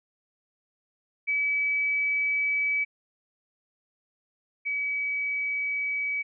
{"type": "tone pair in turn", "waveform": "sine", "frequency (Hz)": [2289, 2279], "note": ["D7", "C#7"], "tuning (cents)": [-45, 47], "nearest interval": "unison", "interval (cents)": 8, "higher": "first", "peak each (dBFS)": [-23, -26], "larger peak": "first", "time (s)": [[1.27, 2.85], [4.65, 6.23]], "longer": "neither", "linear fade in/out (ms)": 20, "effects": []}